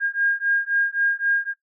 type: beating tone pair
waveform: sine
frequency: 1617 / 1620.8 Hz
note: G#6 / G#6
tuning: -47 / -43 cents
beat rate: 3.8 Hz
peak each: -22 dBFS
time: 0-1.54 s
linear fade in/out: 50 ms
effects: noise-tail reverb RT60 0.1 s tail -17 dB re dry